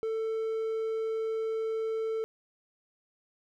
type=tone; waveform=triangle; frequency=444.5 Hz; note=A4; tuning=18 cents sharp; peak=-27 dBFS; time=0.03-2.24 s; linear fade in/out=0 ms; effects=none